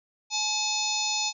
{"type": "harmonic tone with a mistuned harmonic", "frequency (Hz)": 854, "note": "G#5", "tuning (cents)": 48, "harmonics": [1, 3, 4, 5, 6, 7, 8], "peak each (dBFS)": [-33, -33, -33, -33, -33, -33, -33], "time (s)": [0.3, 1.33], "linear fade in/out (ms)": 50, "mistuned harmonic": 4, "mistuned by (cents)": 93, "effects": []}